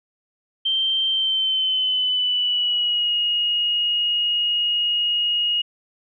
sine tone with pitch glide, 3136 to 2876 Hz, G7 to F#7, 0 to -50 cents, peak -18 dBFS, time 0.65-5.62 s, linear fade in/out 10 ms, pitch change -150 cents, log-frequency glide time 1.09-3.15 s, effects none

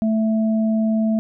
sine tone pair together, 219.8 / 659.8 Hz, A3 / E5, -2 / +1 cents, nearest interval octave + perfect fifth, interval 1903 cents, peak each -16 / -27 dBFS, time 0.02-1.19 s, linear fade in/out 0 ms, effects none

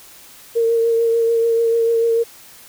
sine tone with vibrato, 460 Hz, A#4, 23 cents flat, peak -13 dBFS, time 0.55-2.24 s, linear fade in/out 20 ms, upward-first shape triangle, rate 6.8 Hz, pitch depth 23 cents each way, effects white hiss -43 dBFS RMS until 2.68 s

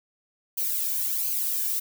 violet noise with flanger, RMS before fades -27 dBFS, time 0.57-1.8 s, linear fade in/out 10 ms, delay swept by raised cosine 0.54 to 1.54 ms, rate 1.4 Hz, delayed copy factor -0.7, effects none

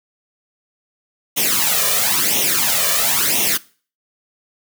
white noise with flanger, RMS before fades -17 dBFS, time 1.36-3.58 s, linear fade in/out 20 ms, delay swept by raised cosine 0.32 to 1.72 ms, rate 0.98 Hz, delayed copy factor +0.75, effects noise-tail reverb RT60 0.4 s tail -21 dB re dry + high-pass 150 Hz 12 dB/octave

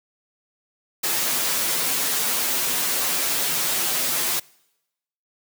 white noise with comb filter, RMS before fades -23 dBFS, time 1.03-4.4 s, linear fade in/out 10 ms, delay 9.9 ms, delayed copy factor -0.8, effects noise-tail reverb RT60 0.9 s tail -25 dB re dry + high-pass 150 Hz 12 dB/octave

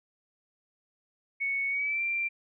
sine tone with pitch glide, 2217 to 2362 Hz, C#7 to D7, 0 to +9 cents, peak -27 dBFS, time 1.4-2.29 s, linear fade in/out 20 ms, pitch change +109 cents, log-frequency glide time 1.69-2.02 s, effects none

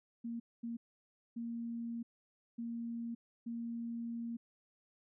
sine tone bursts at uneven times, 233.1 Hz, A#3, in tune, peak -38 dBFS, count 5, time 0.24-0.4 / 0.63-0.77 / 1.36-2.03 / 2.58-3.15 / 3.46-4.37 s, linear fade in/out 10 ms, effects none

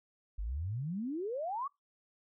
sine exponential sweep, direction up, 45.87 to 1174.7 Hz, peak -34 dBFS, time 0.38-1.68 s, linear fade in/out 10 ms, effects noise-tail reverb RT60 0.2 s tail -25 dB re dry

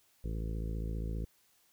harmonic tone, 55 Hz, A1, in tune, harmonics 1 / 2 / 3 / 4 / 5 / 6 / 7 / 8 / 9, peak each -35 / -42 / -43 / -49 / -51 / -51 / -53 / -52 / -54 dBFS, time 0.24-1.25 s, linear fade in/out 5 ms, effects white hiss -69 dBFS RMS until 1.72 s

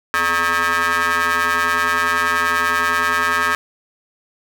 25% pulse ring-modulated tone, 168.8 Hz, E3, 41 cents sharp, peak -9 dBFS, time 0.14-3.55 s, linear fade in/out 0 ms, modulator 1440 Hz, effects none

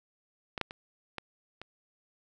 clicks, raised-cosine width 0.3 ms, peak -19 / -13 / -25 / -20 / -26 dBFS, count 5, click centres 0.578 / 0.613 / 0.709 / 1.183 / 1.616 s, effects none

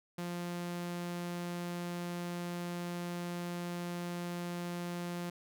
sawtooth tone, 174.61 Hz, F3, in tune, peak -33 dBFS, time 0.18-5.3 s, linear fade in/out 5 ms, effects none

